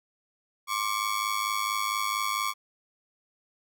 sawtooth ring-modulated tone, 1121 Hz, C#6, 19 cents sharp, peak -20 dBFS, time 0.67-2.54 s, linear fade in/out 50 ms, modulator 52.2 Hz, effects none

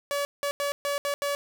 sawtooth tone bursts at uneven times, 570 Hz, C#5, 48 cents sharp, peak -22 dBFS, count 6, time 0.11-0.25 / 0.43-0.51 / 0.6-0.72 / 0.85-0.98 / 1.05-1.14 / 1.22-1.35 s, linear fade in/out 0 ms, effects none

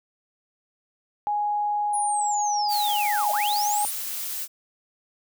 sine tone, 830.6 Hz, G#5, in tune, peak -22 dBFS, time 1.27-3.85 s, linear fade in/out 0 ms
sine linear two-way sweep, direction down then up, 9956 to 580 to 9956 Hz, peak -28 dBFS, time 1.93-3.91 s, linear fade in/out 10 ms, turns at 3.31 s
blue noise, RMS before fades -31 dBFS, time 2.68-4.48 s, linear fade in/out 50 ms
effects none

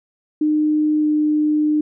sine tone with pitch glide, 304.4 to 302.6 Hz, D#4 to D#4, -38 to -48 cents, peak -14 dBFS, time 0.41-1.81 s, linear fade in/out 5 ms, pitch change -10 cents, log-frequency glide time 1-1.06 s, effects none

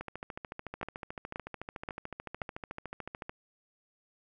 two click trains, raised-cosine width 0.5 ms, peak -24 / -20 dBFS, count 46 / 4, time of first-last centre 0.01-3.295 / 0.83-2.417 s, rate 13.7 / 1.89 Hz, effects none

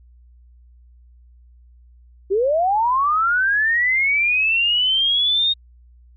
sine linear sweep, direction up, 367 to 3729 Hz, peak -15 dBFS, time 2.3-5.54 s, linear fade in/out 20 ms, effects added 60 Hz sine -46 dBFS peak until 6.16 s

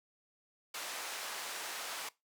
pink band-pass noise, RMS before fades -42 dBFS, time 0.74-2.09 s, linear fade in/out 5 ms, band 780 to 12000 Hz, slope 12 dB/octave, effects noise-tail reverb RT60 0.2 s tail -20 dB re dry

